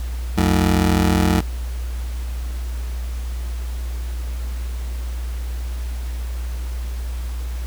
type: ring-modulated tone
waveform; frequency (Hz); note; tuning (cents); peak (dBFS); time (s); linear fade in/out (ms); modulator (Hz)
25% pulse; 133.5; C3; +35; -8; 0.37-1.41; 10; 47.2
effects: added 60 Hz sine -23 dBFS peak until 7.66 s + pink hiss -41 dBFS RMS until 7.66 s